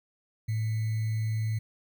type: tone with sample-and-hold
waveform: sine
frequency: 110 Hz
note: A2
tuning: in tune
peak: -26 dBFS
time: 0.48-1.59 s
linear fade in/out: 10 ms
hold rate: 2100 Hz
effects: none